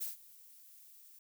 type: noise with ADSR envelope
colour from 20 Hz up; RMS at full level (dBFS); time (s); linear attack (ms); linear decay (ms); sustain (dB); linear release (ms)
violet; -37; 0-1.19; 21; 140; -21; 4
effects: none